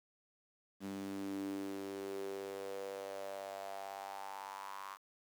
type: tone with high-pass filter sweep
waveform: sawtooth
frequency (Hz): 98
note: G2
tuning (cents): 0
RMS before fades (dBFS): -44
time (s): 0.8-4.98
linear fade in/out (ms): 50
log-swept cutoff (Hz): 230 to 1100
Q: 5.7
effects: 10-bit